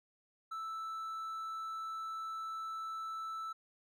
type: tone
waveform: triangle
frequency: 1318.5 Hz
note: E6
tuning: in tune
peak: -37 dBFS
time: 0.51-3.53 s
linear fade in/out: 10 ms
effects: none